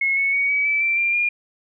sine tone with pitch steps, 2175 / 2208 / 2241 / 2275 / 2310 / 2345 / 2380 / 2416 Hz, C#7 / C#7 / C#7 / C#7 / D7 / D7 / D7 / D7, -33 / -7 / +18 / +44 / -29 / -3 / +22 / +48 cents, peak -17 dBFS, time 0.01-1.29 s, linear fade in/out 5 ms, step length 160 ms, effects none

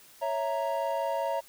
triangle chord, A# diminished, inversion first, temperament equal, 554.4 / 659.3 / 932.3 Hz, C#5 / E5 / A#5, 0 / 0 / 0 cents, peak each -30 dBFS, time 0.21-1.41 s, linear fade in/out 20 ms, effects white hiss -55 dBFS RMS until 1.48 s

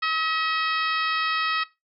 harmonic tone, 639 Hz, D#5, 46 cents sharp, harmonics 2 / 3 / 4 / 5 / 6 / 7 / 8, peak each -25 / -29 / -31 / -33 / -35 / -36 / -37 dBFS, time 0.02-1.64 s, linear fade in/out 10 ms, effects noise-tail reverb RT60 0.2 s tail -17 dB re dry

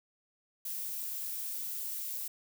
violet noise, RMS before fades -38 dBFS, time 0.65-2.28 s, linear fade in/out 5 ms, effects none

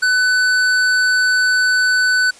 triangle tone with hard clipping, 1500 Hz, F#6, 23 cents sharp, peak -14 dBFS, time 0.02-2.31 s, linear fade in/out 10 ms, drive 17 dB, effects white hiss -43 dBFS RMS until 2.39 s + resampled to 22050 Hz

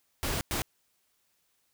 pink noise bursts at uneven times, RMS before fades -31 dBFS, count 2, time 0.23-0.41 / 0.51-0.62 s, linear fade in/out 0 ms, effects white hiss -73 dBFS RMS until 1.73 s

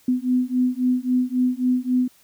sine beating tone pair, 249.9 / 253.6 Hz, B3 / B3, +21 / +46 cents, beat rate 3.7 Hz, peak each -21 dBFS, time 0.08-2.08 s, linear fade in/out 5 ms, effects white hiss -56 dBFS RMS until 2.23 s

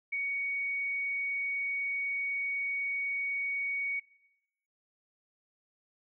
sine tone, 2238 Hz, C#7, 16 cents sharp, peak -30 dBFS, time 0.12-4 s, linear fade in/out 10 ms, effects noise-tail reverb RT60 0.8 s tail -19 dB re dry

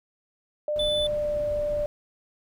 sine tone with pitch glide, 599 to 591.8 Hz, D5 to D5, +34 to +13 cents, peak -24 dBFS, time 0.68-1.86 s, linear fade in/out 2 ms, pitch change -21 cents, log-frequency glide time 0.87-1.48 s
brown noise, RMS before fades -38 dBFS, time 0.76-1.86 s, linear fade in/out 0 ms
triangle tone, 3500 Hz, A7, 10 cents flat, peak -24 dBFS, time 0.79-1.07 s, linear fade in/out 5 ms
effects none

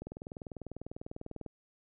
click train, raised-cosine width 2 ms, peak -28 dBFS, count 30, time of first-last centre 0.02-1.463 s, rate 20.1 Hz, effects none

